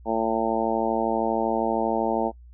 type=harmonic tone; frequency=112.7 Hz; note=A2; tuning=42 cents sharp; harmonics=2 / 3 / 4 / 5 / 6 / 7 / 8; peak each=-29 / -29 / -29 / -29 / -29 / -29 / -29 dBFS; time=0.05-2.32 s; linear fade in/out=50 ms; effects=noise-tail reverb RT60 0.1 s tail -22 dB re dry + added 60 Hz sine -44 dBFS peak until 2.53 s